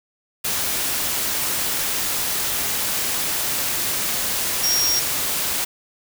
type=tone in noise; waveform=sine; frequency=5600 Hz; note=F8; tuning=4 cents sharp; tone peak=-18 dBFS; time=4.63-5 s; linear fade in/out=10 ms; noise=white; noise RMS=-23 dBFS; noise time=0.44-5.65 s; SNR=+2 dB; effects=none